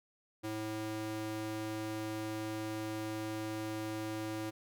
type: tone with high-pass filter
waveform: square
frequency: 108.6 Hz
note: A2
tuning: 22 cents flat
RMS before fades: -39 dBFS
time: 0.43-4.51 s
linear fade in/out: 20 ms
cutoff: 230 Hz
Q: 2.1
effects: none